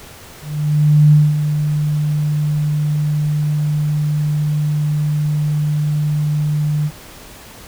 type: tone with ADSR envelope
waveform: sine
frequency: 150 Hz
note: D3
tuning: 37 cents sharp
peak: -5 dBFS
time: 0.41-6.91 s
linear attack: 710 ms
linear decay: 220 ms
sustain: -9 dB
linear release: 49 ms
effects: pink hiss -38 dBFS RMS until 7.67 s